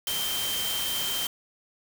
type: tone in noise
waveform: sine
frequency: 3136 Hz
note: G7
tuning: in tune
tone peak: -30 dBFS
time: 0.07-1.27 s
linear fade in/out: 2 ms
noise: white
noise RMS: -31 dBFS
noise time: 0.07-1.27 s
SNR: -2 dB
effects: none